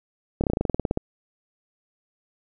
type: slowing click train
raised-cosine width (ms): 2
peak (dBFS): -9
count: 14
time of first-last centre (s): 0.41-0.974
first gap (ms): 28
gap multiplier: 1.07
effects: none